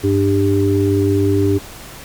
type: harmonic tone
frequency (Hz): 98.9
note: G2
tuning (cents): +16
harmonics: 1 / 3 / 4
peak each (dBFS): -16 / -16 / -16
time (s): 0.03-1.59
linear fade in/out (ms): 20
effects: pink hiss -35 dBFS RMS until 2.04 s + MP3 96 kbps